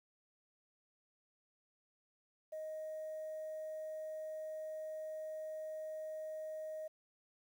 sine tone, 625 Hz, D#5, 8 cents sharp, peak -40 dBFS, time 2.52-6.88 s, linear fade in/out 10 ms, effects tanh soft clip ceiling -38 dBFS + 11-bit

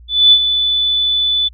sine tone with ADSR envelope, 3486 Hz, A7, 17 cents flat, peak -3 dBFS, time 0.08-1.49 s, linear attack 240 ms, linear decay 63 ms, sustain -9 dB, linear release 19 ms, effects added 59 Hz sine -37 dBFS peak until 1.53 s

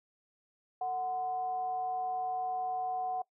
sine tone with frequency modulation, 740 Hz, F#5, in tune, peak -31 dBFS, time 0.81-3.22 s, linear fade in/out 5 ms, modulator 289 Hz, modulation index 0.29, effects noise-tail reverb RT60 0.1 s tail -21 dB re dry

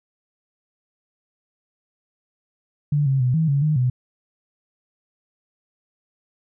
sine tone with pitch steps, 146.4 / 135 / 125.8 / 160.5 / 140.3 / 153.1 / 125.8 Hz, D3 / C#3 / B2 / E3 / C#3 / D#3 / B2, -5 / -45 / +32 / -46 / +21 / -28 / +32 cents, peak -16 dBFS, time 2.92-3.9 s, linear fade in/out 5 ms, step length 140 ms, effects none

